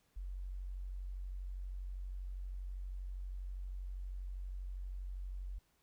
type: tone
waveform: sine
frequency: 46.25 Hz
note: F#1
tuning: in tune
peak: -40 dBFS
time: 0.16-5.59 s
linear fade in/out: 10 ms
effects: pink hiss -75 dBFS RMS until 5.82 s